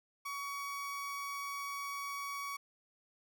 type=tone; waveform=30% pulse; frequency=1127 Hz; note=C#6; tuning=28 cents sharp; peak=-36 dBFS; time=0.25-2.57 s; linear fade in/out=10 ms; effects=none